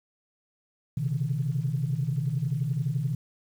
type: tone cluster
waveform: sine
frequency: 125.7 / 137.2 / 157.8 Hz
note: B2 / C#3 / D#3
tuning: +31 / -17 / +25 cents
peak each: -29 dBFS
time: 0.97-3.15 s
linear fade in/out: 5 ms
effects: tanh soft clip ceiling -17 dBFS + 9-bit